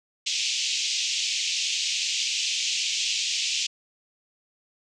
pink band-pass noise, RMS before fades -27 dBFS, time 0.26-3.67 s, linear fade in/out 10 ms, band 2500 to 7100 Hz, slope 48 dB/octave, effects none

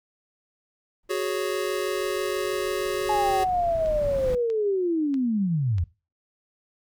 brown noise with exponential growth, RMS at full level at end -29 dBFS, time 1.03-4.35 s, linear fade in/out 2 ms, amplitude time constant 720 ms
square chord, F# suspended second, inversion none, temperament just, 370 / 416.2 / 555 Hz, F#4 / G#4 / C#5, 0 / +4 / +2 cents, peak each -28 / -30 / -32 dBFS, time 1.09-3.45 s, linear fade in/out 20 ms
sine linear sweep, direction down, 848 to 77.78 Hz, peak -21 dBFS, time 3.09-5.84 s, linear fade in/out 5 ms
click train, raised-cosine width 0.2 ms, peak -27 dBFS, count 4, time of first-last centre 3.86-5.783 s, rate 1.56 Hz
effects noise-tail reverb RT60 0.3 s tail -20 dB re dry

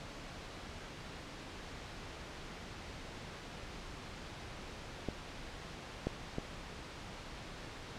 clicks, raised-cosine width 2 ms, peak -22 / -19 / -23 dBFS, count 3, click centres 5.087 / 6.07 / 6.384 s, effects pink hiss -47 dBFS RMS until 7.98 s + low-pass 5000 Hz 12 dB/octave

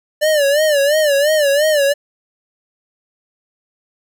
square tone with vibrato, 589 Hz, D5, 5 cents sharp, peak -12 dBFS, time 0.21-1.94 s, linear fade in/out 20 ms, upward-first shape sine, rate 2.9 Hz, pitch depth 110 cents each way, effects none

